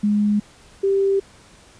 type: tone pair in turn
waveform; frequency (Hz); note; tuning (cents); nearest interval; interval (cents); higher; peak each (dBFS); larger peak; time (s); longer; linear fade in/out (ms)
sine; 207.7 / 392.1; G#3 / G4; 0 / 0; major seventh; 1100; second; -15; neither; 0.03-0.4 / 0.83-1.2; neither; 10
effects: pink hiss -49 dBFS RMS until 1.79 s + resampled to 22050 Hz